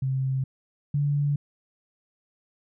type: tone pair in turn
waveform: sine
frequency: 132.7 / 144.18 Hz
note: C3 / D3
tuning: +25 / -32 cents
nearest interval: minor second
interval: 143 cents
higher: second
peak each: -23 / -21 dBFS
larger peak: second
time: 0.02-0.44 / 0.94-1.36 s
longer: neither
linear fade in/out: 5 ms
effects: none